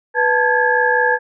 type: tone cluster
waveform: sine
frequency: 492.3 / 881 / 1635 / 1700 Hz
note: B4 / A5 / G#6 / G#6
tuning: -6 / +2 / -28 / +40 cents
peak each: -18 dBFS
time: 0.14-1.19 s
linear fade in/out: 50 ms
effects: none